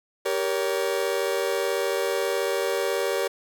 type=chord; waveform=40% pulse; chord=G diminished; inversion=none; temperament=just; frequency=392 / 470.4 / 564.5 Hz; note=G4 / Bb4 / Db5; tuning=0 / +16 / +31 cents; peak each=-27 dBFS; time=0.25-3.28 s; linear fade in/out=10 ms; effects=none